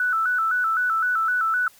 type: tone with vibrato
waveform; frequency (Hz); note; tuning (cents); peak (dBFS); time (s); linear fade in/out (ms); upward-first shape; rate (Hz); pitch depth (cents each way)
sine; 1400; F6; +4; -19; 0-1.68; 2; square; 3.9; 100
effects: white hiss -53 dBFS RMS until 1.79 s